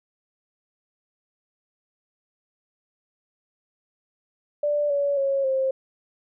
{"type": "tone with pitch steps", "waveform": "sine", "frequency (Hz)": [587.3, 567.6, 548.6, 530.2], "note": ["D5", "C#5", "C#5", "C5"], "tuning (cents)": [0, 41, -18, 23], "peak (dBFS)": -20, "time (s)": [4.63, 5.71], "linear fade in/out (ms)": 5, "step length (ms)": 270, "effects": []}